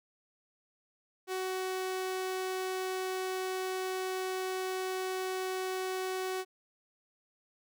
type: tone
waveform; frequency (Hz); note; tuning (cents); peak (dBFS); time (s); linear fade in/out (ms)
sawtooth; 374.2; F#4; +20; -29; 1.27-6.45; 50
effects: none